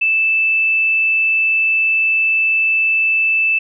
sine tone, 2637 Hz, E7, in tune, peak -12 dBFS, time 0.01-3.59 s, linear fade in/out 10 ms, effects none

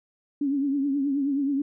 sine tone with vibrato, 279.1 Hz, C#4, 12 cents sharp, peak -22 dBFS, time 0.41-1.62 s, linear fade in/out 5 ms, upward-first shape triangle, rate 9.4 Hz, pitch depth 89 cents each way, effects none

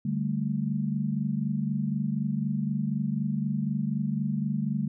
sine chord, D suspended fourth, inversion none, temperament equal, 146.83 / 196 / 220 Hz, D3 / G3 / A3, 0 / 0 / 0 cents, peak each -30 dBFS, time 0.05-4.88 s, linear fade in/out 5 ms, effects none

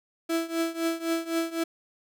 35% pulse tone with tremolo, 330.4 Hz, E4, 4 cents sharp, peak -21 dBFS, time 0.29-1.64 s, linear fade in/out 10 ms, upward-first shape triangle, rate 3.9 Hz, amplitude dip 90%, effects none

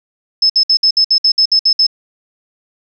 sine tone bursts, 5220 Hz, E8, 18 cents flat, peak -7 dBFS, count 11, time 0.42-1.867 s, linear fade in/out 5 ms, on 77 ms, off 60 ms, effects none

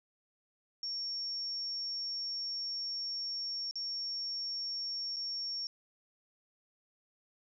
sine tone with dropouts, 5500 Hz, F8, 27 cents flat, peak -35 dBFS, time 0.83-5.67 s, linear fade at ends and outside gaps 1 ms, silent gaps 3.711-3.756 / 5.161-5.166 s, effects none

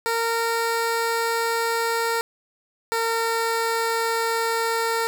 15% pulse tone pair in turn, 460.2 / 456.8 Hz, A#4 / A#4, -22 / -35 cents, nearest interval unison, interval 13 cents, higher first, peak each -15 dBFS, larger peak neither, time 0.06-2.21 / 2.92-5.07 s, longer neither, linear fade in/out 0 ms, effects none

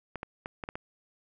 clicks, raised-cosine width 0.5 ms, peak -21 dBFS, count 6, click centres 0.157 / 0.231 / 0.459 / 0.638 / 0.689 / 0.755 s, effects none

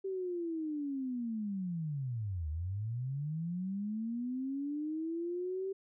sine linear two-way sweep, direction down then up, 390 to 74 to 390 Hz, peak -34 dBFS, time 0.04-5.73 s, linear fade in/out 10 ms, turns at 2.49 s, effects none

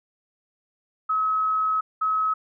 sine tone pair in turn, 1282 / 1282 Hz, E6 / E6, -49 / -49 cents, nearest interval unison, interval 0 cents, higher neither, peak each -20 dBFS, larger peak neither, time 1.09-1.81 / 2.01-2.34 s, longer first, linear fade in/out 10 ms, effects none

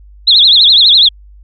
sine tone with vibrato, 3741 Hz, A#7, 5 cents sharp, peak -3 dBFS, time 0.27-1.09 s, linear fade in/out 10 ms, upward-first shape triangle, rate 12 Hz, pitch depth 250 cents each way, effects added 50 Hz sine -35 dBFS peak until 1.43 s

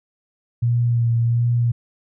sine tone with vibrato, 118.1 Hz, A#2, 23 cents sharp, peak -15 dBFS, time 0.62-1.72 s, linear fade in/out 10 ms, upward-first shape sine, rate 1.4 Hz, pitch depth 24 cents each way, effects none

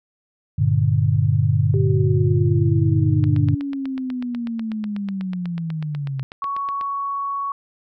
sine chord, G minor, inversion none, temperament just, 98 / 117.6 / 147 Hz, G2 / Bb2 / D3, 0 / +16 / +2 cents, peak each -19 dBFS, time 0.58-3.55 s, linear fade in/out 10 ms
sine linear sweep, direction down, 392 to 130.81 Hz, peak -23 dBFS, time 1.74-6.23 s, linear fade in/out 0 ms
click train, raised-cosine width 0.3 ms, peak -20 dBFS, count 30, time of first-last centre 3.24-6.811 s, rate 8.12 Hz
sine tone, 1116 Hz, C#6, 11 cents sharp, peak -22 dBFS, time 6.42-7.52 s, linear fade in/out 2 ms
effects none

